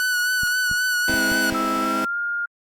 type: tone with vibrato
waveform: 45% pulse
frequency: 1480 Hz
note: F#6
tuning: in tune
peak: -19 dBFS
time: 0-1.5 s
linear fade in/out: 0 ms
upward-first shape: sine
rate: 3.8 Hz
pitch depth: 27 cents each way
type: clicks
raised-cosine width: 5 ms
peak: -21 dBFS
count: 6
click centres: 0.434 / 0.714 / 1.097 / 1.141 / 1.318 / 1.525 s
type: chord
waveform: sawtooth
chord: Ab augmented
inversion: none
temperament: just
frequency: 207.7 / 259.6 / 324.5 Hz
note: Ab3 / C4 / E4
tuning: 0 / -13 / -27 cents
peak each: -26 / -23 / -23 dBFS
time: 1.08-2.05 s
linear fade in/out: 5 ms
type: tone with pitch glide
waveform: sine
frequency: 1318.5 to 1413.1 Hz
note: E6 to F6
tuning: 0 to +20 cents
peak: -22 dBFS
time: 1.54-2.46 s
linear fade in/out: 10 ms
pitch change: +120 cents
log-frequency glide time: 1.77-2.17 s
effects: Opus 24 kbps